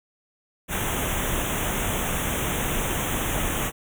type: band-stop noise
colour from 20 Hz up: pink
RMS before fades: -26 dBFS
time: 0.68-3.72 s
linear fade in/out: 50 ms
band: 3600 to 6000 Hz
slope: 96 dB/octave
effects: none